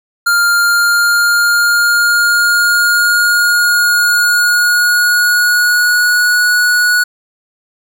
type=tone with pitch glide; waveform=square; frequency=1400 to 1462.8 Hz; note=F6 to F#6; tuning=+4 to -20 cents; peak=-9 dBFS; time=0.26-7.04 s; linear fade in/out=10 ms; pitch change=+76 cents; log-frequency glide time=0.51-6.48 s; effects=none